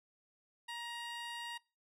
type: tone with low-pass filter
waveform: 15% pulse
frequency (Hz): 943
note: A#5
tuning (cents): +20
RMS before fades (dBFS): -44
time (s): 0.68-1.58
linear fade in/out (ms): 10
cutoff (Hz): 11000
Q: 0.58
effects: noise-tail reverb RT60 0.3 s tail -23 dB re dry